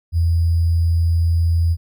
sine tone with sample-and-hold, 83.7 Hz, E2, 27 cents sharp, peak -13 dBFS, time 0.12-1.77 s, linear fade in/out 50 ms, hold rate 4900 Hz, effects none

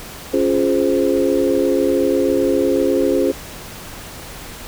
sine chord, Db major seventh, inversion none, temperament equal with one note detuned, 277.2 / 349.2 / 417.2 / 523.3 Hz, Db4 / F4 / Ab4 / C5, 0 / 0 / +8 / 0 cents, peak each -19 dBFS, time 0.33-3.32 s, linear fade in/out 10 ms, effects pink hiss -34 dBFS RMS until 4.67 s

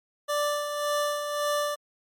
25% pulse tone with tremolo, 587.3 Hz, D5, in tune, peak -20 dBFS, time 0.28-1.76 s, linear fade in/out 20 ms, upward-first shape sine, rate 1.8 Hz, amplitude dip 50%, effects MP3 64 kbps

